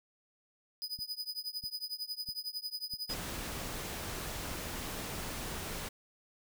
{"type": "tone with tremolo", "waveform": "45% pulse", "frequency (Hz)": 4978, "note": "D#8", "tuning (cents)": 0, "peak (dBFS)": -33, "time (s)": [0.82, 3.14], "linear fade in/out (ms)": 0, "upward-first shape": "triangle", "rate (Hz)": 11, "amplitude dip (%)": 100}
{"type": "click train", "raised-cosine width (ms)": 5, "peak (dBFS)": -39, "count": 6, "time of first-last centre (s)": [0.99, 4.237], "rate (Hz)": 1.54}
{"type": "noise", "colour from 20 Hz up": "pink", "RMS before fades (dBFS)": -40, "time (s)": [3.09, 5.89], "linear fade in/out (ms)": 10}
{"effects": []}